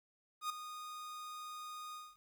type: tone with ADSR envelope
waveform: 45% pulse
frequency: 1234 Hz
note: D#6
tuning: 15 cents flat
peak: -34 dBFS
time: 0.41-2.17 s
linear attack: 88 ms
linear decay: 6 ms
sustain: -11 dB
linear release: 230 ms
effects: 12-bit